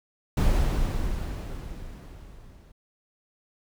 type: noise with level ramp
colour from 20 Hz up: brown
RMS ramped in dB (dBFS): -20 to -50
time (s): 0.37-2.72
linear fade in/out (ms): 5
effects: none